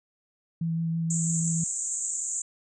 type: tone with vibrato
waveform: sine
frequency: 164.81 Hz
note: E3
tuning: in tune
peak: -25 dBFS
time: 0.61-1.64 s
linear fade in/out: 5 ms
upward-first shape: sine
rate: 6.1 Hz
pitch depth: 12 cents each way
type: band-pass noise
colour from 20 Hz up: pink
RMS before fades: -31 dBFS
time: 1.1-2.42 s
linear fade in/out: 5 ms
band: 6800 to 8000 Hz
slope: 96 dB/octave
effects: none